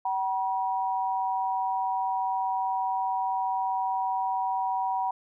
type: tone pair together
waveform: sine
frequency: 762 / 962.8 Hz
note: G5 / B5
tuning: -49 / -44 cents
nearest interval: major third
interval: 405 cents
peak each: -28 dBFS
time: 0.05-5.11 s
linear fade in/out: 5 ms
effects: none